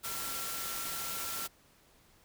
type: tone in noise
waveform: sine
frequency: 1360 Hz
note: F6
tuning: 46 cents flat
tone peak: -45 dBFS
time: 0.03-1.48 s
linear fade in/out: 20 ms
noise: white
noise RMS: -38 dBFS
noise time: 0.03-1.48 s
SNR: -10 dB
effects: pink hiss -64 dBFS RMS until 2.24 s